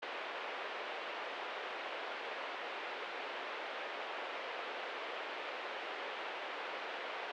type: band-pass noise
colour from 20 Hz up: pink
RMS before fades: -43 dBFS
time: 0.02-7.32 s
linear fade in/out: 10 ms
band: 430 to 3200 Hz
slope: 24 dB/octave
effects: none